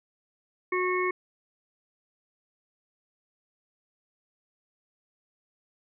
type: harmonic tone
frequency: 365.4 Hz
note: F#4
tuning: 22 cents flat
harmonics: 1 / 3 / 5 / 6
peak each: -27 / -30 / -36 / -31 dBFS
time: 0.72-1.11 s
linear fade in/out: 5 ms
effects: none